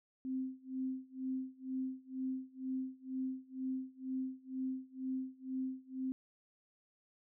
sine tone with tremolo, 260.9 Hz, C4, 5 cents flat, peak -34 dBFS, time 0.25-6.12 s, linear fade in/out 0 ms, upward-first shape sine, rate 2.1 Hz, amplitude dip 95%, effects none

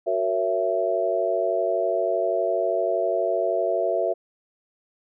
sine chord, F# dominant seventh, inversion none, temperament just, 370 / 462.5 / 555 / 666 Hz, F#4 / A#4 / C#5 / E5, 0 / -14 / +2 / +18 cents, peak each -28 / -28 / -28 / -23 dBFS, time 0.06-4.14 s, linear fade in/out 20 ms, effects none

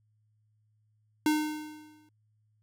square tone with exponential decay, 305.1 Hz, D#4, 34 cents flat, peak -22 dBFS, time 1.26-2.09 s, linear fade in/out 2 ms, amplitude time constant 180 ms, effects added 107 Hz sine -67 dBFS peak until 2.62 s

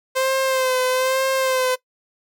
sawtooth tone with vibrato, 520 Hz, C5, 11 cents flat, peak -14 dBFS, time 0.15-1.76 s, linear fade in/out 20 ms, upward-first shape sine, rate 1.1 Hz, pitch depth 37 cents each way, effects noise-tail reverb RT60 0.1 s tail -19 dB re dry

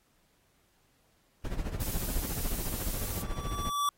brown noise with tremolo, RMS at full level -31 dBFS, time 1.44-3.7 s, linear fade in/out 10 ms, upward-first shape sine, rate 14 Hz, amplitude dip 70%
blue noise, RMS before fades -38 dBFS, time 1.8-3.22 s, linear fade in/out 2 ms
square tone with exponential growth, 1154 Hz, D6, 31 cents flat, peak -25 dBFS, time 2.87-3.89 s, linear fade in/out 2 ms, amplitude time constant 220 ms
effects pink hiss -70 dBFS RMS until 3.97 s + AAC 48 kbps

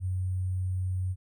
sine tone with sample-and-hold, 92.4 Hz, F#2, 2 cents flat, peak -27 dBFS, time 0-1.16 s, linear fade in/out 50 ms, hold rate 8820 Hz, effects none

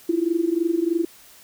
sine tone with amplitude modulation, 336.3 Hz, E4, 35 cents sharp, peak -15 dBFS, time 0.09-1.05 s, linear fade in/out 5 ms, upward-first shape sine, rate 23.2 Hz, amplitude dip 85%, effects white hiss -49 dBFS RMS until 1.43 s

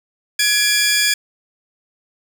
15% pulse tone pair together, 1681.8 / 2383 Hz, G#6 / D7, +21 / +25 cents, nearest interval tritone, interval 604 cents, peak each -10 dBFS, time 0.39-1.14 s, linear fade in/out 5 ms, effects none

